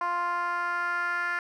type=tone with band-pass filter sweep; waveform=10% pulse; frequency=349.2 Hz; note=F4; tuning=in tune; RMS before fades=-29 dBFS; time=0.01-1.39 s; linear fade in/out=2 ms; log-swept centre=1000 to 1600 Hz; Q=3.4; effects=none